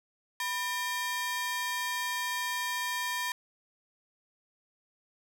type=ring-modulated tone; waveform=sawtooth; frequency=1396.9 Hz; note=F6; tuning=in tune; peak=-24 dBFS; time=0.4-3.32 s; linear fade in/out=2 ms; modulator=411 Hz; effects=none